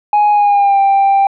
sine tone with pitch glide, 833 to 788.5 Hz, G#5 to G5, +5 to +10 cents, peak -5 dBFS, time 0.13-1.27 s, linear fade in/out 2 ms, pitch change -95 cents, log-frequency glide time 0.31-0.8 s, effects tanh soft clip ceiling -6 dBFS

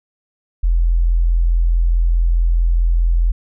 sine tone, 42.35 Hz, E1, 48 cents sharp, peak -11 dBFS, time 0.63-3.32 s, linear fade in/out 10 ms, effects none

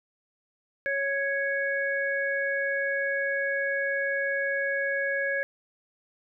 harmonic tone, 554.4 Hz, C#5, in tune, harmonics 1 / 3 / 4, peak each -30 / -27 / -36 dBFS, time 0.86-5.43 s, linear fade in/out 0 ms, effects none

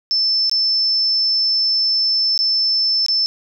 sine tone with dropouts, 5290 Hz, E8, 5 cents sharp, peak -14 dBFS, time 0.11-3.26 s, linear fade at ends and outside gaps 0 ms, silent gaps 0.496-0.514 / 2.377-2.39 / 3.063-3.084 s, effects none

